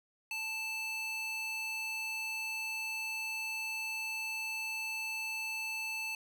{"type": "tone with high-pass filter", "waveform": "square", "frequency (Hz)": 880, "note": "A5", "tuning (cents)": 0, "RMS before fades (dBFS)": -38, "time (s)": [0.31, 6.15], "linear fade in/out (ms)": 2, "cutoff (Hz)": 2100, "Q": 9.7, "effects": []}